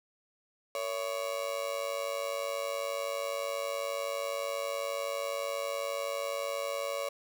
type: tone with amplitude modulation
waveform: 35% pulse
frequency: 561 Hz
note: C#5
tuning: 21 cents sharp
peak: -27 dBFS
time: 0.75-7.09 s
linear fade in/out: 2 ms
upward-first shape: sine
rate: 100 Hz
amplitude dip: 85%
effects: none